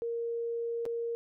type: tone with dropouts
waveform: sine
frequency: 466.2 Hz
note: A#4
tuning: in tune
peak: -31 dBFS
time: 0.02-1.15 s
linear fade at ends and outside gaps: 0 ms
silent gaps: 0.854-0.862 s
effects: none